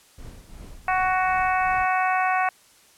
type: noise with tremolo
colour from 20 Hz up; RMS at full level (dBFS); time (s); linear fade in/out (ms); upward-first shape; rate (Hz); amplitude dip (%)
brown; -38; 0.18-1.86; 5; triangle; 2.7; 75
type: harmonic tone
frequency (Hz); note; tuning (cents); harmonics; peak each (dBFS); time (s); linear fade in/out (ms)
371.5; F#4; +7; 2 / 3 / 4 / 5 / 6 / 7; -22 / -26 / -28 / -30 / -32 / -33; 0.88-2.49; 2
effects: white hiss -55 dBFS RMS until 2.97 s + low-pass 11000 Hz 12 dB/octave